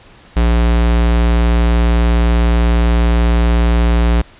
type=tone; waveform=square; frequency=58.27 Hz; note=A#1; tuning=in tune; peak=-10 dBFS; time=0.36-4.22 s; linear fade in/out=10 ms; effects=pink hiss -43 dBFS RMS until 4.39 s + resampled to 8000 Hz